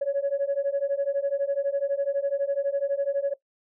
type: beating tone pair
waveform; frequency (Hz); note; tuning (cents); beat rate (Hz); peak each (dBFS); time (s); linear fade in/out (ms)
sine; 553 / 565; C#5 / C#5; -4 / +33; 12; -25; 0.01-3.34; 10
effects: noise-tail reverb RT60 0.1 s tail -18 dB re dry + tanh soft clip ceiling -18 dBFS